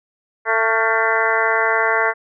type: harmonic tone with a mistuned harmonic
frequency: 223.6 Hz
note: A3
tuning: 28 cents sharp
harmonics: 2 / 3 / 4 / 5 / 6 / 7 / 8 / 9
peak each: -23 / -23 / -23 / -23 / -23 / -23 / -23 / -23 dBFS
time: 0.45-2.14 s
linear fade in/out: 50 ms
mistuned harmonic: 6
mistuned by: +68 cents
effects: none